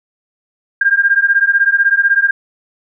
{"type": "beating tone pair", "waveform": "sine", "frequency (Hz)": [1598, 1614], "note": ["G6", "G#6"], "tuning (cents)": [33, -50], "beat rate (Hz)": 16, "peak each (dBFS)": -12, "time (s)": [0.81, 2.31], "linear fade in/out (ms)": 5, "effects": []}